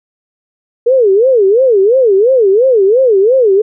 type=tone with vibrato; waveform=sine; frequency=451.2 Hz; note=A4; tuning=44 cents sharp; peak=-5 dBFS; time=0.86-3.62 s; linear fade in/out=10 ms; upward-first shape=sine; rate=2.9 Hz; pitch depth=290 cents each way; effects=none